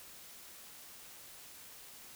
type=silence; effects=white hiss -53 dBFS RMS until 2.15 s